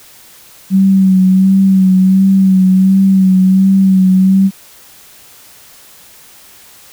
sine tone with vibrato, 190 Hz, F#3, 46 cents sharp, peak -5 dBFS, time 0.7-4.51 s, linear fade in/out 50 ms, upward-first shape sine, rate 1.4 Hz, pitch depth 31 cents each way, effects white hiss -40 dBFS RMS until 6.92 s

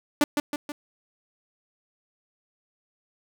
sawtooth tone with echo, 293.4 Hz, D4, 2 cents flat, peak -13 dBFS, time 0.21-0.24 s, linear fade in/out 2 ms, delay 160 ms, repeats 3, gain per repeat -5 dB, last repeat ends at 0.72 s, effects none

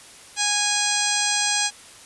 harmonic tone with a mistuned harmonic, 825 Hz, G#5, 12 cents flat, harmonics 1 / 2 / 3 / 4 / 5 / 6 / 7 / 8 / 9 / 10, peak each -29 / -29 / -29 / -29 / -29 / -29 / -29 / -29 / -29 / -29 dBFS, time 0.36-1.71 s, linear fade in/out 50 ms, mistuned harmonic 8, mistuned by -62 cents, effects white hiss -45 dBFS RMS until 2.05 s + resampled to 24000 Hz

